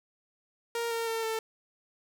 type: tone with pitch steps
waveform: sawtooth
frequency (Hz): 466.6 / 459.4 / 452.3 / 445.3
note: A#4 / A#4 / A4 / A4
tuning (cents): +2 / -25 / +48 / +21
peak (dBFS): -26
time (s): 0.75-1.39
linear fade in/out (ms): 2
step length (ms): 160
effects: none